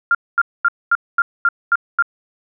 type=tone bursts; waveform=sine; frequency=1395 Hz; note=F6; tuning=2 cents flat; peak=-10 dBFS; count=8; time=0.11-2.024 s; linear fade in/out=2 ms; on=38 ms; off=230 ms; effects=none